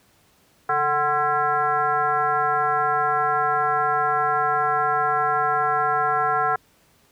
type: tone with frequency modulation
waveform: sine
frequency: 1048 Hz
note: C6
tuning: 2 cents sharp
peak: -18 dBFS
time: 0.69-6.56 s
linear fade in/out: 5 ms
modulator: 303 Hz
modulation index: 1.7
effects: pink hiss -59 dBFS RMS until 7.11 s + high-pass 60 Hz 12 dB/octave